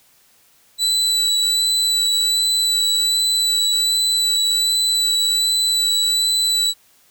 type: tone with vibrato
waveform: 35% pulse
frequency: 3966 Hz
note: B7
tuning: 7 cents sharp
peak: -14 dBFS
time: 0.78-6.74 s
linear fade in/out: 50 ms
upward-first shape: sine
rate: 1.3 Hz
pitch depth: 13 cents each way
effects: white hiss -55 dBFS RMS until 7.1 s